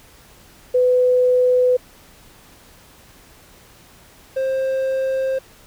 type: tone pair in turn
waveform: sine / triangle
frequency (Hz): 501 / 529.3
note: B4 / C5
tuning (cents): +25 / +20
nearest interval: minor second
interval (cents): 95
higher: second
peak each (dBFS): -12 / -16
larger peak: first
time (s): 0.74-1.77 / 4.36-5.39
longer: neither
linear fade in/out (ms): 10
effects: pink hiss -48 dBFS RMS until 5.66 s